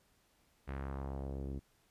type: tone with low-pass filter sweep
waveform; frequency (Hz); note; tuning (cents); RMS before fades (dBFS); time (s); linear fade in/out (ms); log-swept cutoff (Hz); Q
sawtooth; 68; C#2; -33; -41; 0.67-1.6; 20; 2100 to 310; 1.5
effects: pink hiss -72 dBFS RMS until 1.9 s + resampled to 32000 Hz